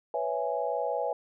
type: chord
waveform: sine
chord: C# minor seventh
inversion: third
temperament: equal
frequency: 493.9 / 554.4 / 659.3 / 830.6 Hz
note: B4 / C#5 / E5 / G#5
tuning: 0 / 0 / 0 / 0 cents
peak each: -33 dBFS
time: 0.14-1.13 s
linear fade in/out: 2 ms
effects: none